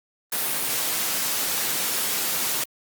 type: noise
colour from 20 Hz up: white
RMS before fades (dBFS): -25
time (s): 0.32-2.64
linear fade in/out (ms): 5
effects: high-pass 150 Hz 12 dB/octave + Opus 32 kbps